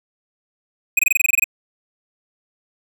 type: tone bursts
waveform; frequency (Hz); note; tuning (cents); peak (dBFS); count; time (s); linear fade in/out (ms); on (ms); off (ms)
square; 2506; D#7; +12; -12; 11; 0.97-1.442; 5; 22; 23
effects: none